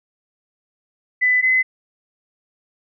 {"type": "tone pair in turn", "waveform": "sine", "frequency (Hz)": [2000, 2033], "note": ["B6", "B6"], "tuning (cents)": [21, 50], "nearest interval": "unison", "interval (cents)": 29, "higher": "second", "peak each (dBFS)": -13, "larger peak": "neither", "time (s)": [[1.21, 1.42], [1.42, 1.63]], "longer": "neither", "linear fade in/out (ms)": 20, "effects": []}